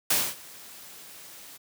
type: noise with ADSR envelope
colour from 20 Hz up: white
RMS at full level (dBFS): -22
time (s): 0.1-1.58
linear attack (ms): 6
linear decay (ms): 240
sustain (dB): -24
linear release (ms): 19
effects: high-pass 100 Hz 12 dB/octave